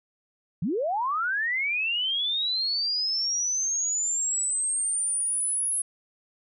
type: linear sweep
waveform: sine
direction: up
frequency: 138.59 to 10730 Hz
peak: -24 dBFS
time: 0.62-5.82 s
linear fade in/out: 5 ms
effects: none